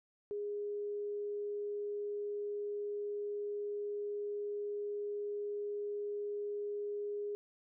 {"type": "tone", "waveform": "sine", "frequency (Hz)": 411.9, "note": "G#4", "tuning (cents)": -14, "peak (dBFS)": -36, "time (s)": [0.31, 7.35], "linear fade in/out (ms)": 0, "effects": []}